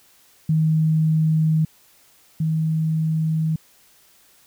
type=tone pair in turn; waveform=sine; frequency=157.8 / 158.81 Hz; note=D#3 / D#3; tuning=+25 / +36 cents; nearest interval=unison; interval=11 cents; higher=second; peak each=-15 / -18 dBFS; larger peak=first; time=0.49-1.65 / 2.4-3.56 s; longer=neither; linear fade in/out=5 ms; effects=white hiss -55 dBFS RMS until 4.46 s